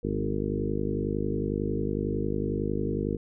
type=harmonic tone with a mistuned harmonic; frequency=51 Hz; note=G#1; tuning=31 cents flat; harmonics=1 / 2 / 3 / 4 / 5 / 6 / 7 / 8 / 9; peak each=-35 / -35 / -35 / -35 / -35 / -35 / -35 / -35 / -35 dBFS; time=0.03-3.17 s; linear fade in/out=10 ms; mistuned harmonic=4; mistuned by=+22 cents; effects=none